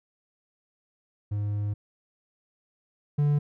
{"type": "tone pair in turn", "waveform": "triangle", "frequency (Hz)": [103.3, 146.09], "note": ["G#2", "D3"], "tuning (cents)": [-9, -9], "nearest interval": "tritone", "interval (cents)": 600, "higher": "second", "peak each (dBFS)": [-24, -18], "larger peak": "second", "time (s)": [[1.31, 1.74], [3.18, 3.39]], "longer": "first", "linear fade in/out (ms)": 10, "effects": []}